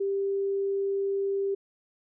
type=tone; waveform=sine; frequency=394.4 Hz; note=G4; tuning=11 cents sharp; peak=-25 dBFS; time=0-1.55 s; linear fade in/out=10 ms; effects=none